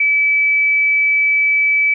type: tone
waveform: sine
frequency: 2300 Hz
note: D7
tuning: 37 cents flat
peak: -11 dBFS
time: 0-1.94 s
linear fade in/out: 5 ms
effects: none